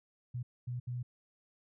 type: tone bursts at uneven times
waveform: sine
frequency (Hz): 123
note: B2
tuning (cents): -7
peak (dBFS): -35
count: 3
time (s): 0.34-0.43 / 0.67-0.8 / 0.87-1.03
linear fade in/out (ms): 10
effects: none